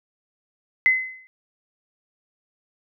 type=tone with exponential decay; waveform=sine; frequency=2042 Hz; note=C7; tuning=43 cents flat; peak=-11 dBFS; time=0.86-1.27 s; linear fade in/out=0 ms; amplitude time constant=89 ms; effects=none